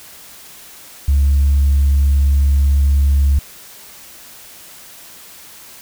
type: tone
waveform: sine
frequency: 70 Hz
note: C#2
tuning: 18 cents sharp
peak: -8 dBFS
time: 1.08-3.39 s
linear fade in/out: 5 ms
effects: tanh soft clip ceiling -7 dBFS + white hiss -39 dBFS RMS until 5.81 s